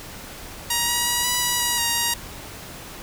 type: tone with pitch steps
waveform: 5% pulse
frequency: 945 / 956 / 962 / 980 / 972 / 962 / 939 / 944 Hz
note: A#5 / A#5 / B5 / B5 / B5 / B5 / A#5 / A#5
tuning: +23 / +43 / -46 / -14 / -28 / -46 / +12 / +22 cents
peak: -8 dBFS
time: 0.7-2.14 s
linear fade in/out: 5 ms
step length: 180 ms
effects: pink hiss -38 dBFS RMS until 3.02 s